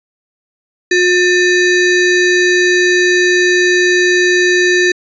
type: ring-modulated tone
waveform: square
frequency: 1072 Hz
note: C6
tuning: 42 cents sharp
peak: -6 dBFS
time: 0.91-4.92 s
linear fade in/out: 5 ms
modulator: 712 Hz
effects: resampled to 16000 Hz